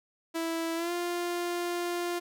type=tone with pitch glide; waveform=sawtooth; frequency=329.6 to 349.2 Hz; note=E4 to F4; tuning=0 to 0 cents; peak=-26 dBFS; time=0.34-2.2 s; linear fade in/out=20 ms; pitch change=+100 cents; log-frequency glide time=0.75-0.92 s; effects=none